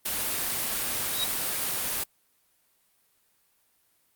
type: noise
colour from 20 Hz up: white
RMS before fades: -29 dBFS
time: 0.05-2.04 s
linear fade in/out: 10 ms
type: tone with exponential growth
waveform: sine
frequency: 3812 Hz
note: A#7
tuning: 38 cents sharp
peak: -23 dBFS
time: 0.99-1.24 s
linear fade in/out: 1 ms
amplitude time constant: 54 ms
effects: white hiss -68 dBFS RMS until 4.15 s + Opus 32 kbps